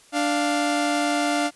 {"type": "tone pair together", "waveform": "sawtooth", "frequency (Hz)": [293.7, 698.5], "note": ["D4", "F5"], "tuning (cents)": [0, 0], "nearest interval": "octave + minor third", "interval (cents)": 1500, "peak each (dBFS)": [-19, -20], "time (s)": [0.12, 1.51], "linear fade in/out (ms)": 50, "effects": ["white hiss -53 dBFS RMS until 1.55 s", "resampled to 24000 Hz"]}